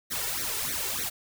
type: noise with flanger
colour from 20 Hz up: white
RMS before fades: -31 dBFS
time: 0.1-1.1 s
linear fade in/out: 20 ms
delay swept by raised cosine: 0.49 to 2.29 ms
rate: 3.3 Hz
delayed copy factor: +0.9
effects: none